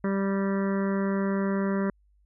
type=harmonic tone with a mistuned harmonic; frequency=196 Hz; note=G3; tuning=in tune; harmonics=1 / 2 / 3 / 5 / 6 / 7 / 8 / 9 / 10; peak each=-25 / -31 / -35 / -39 / -41 / -42 / -43 / -44 / -45 dBFS; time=0.04-1.9 s; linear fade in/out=2 ms; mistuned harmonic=10; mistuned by=-21 cents; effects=added 50 Hz sine -60 dBFS peak until 2.25 s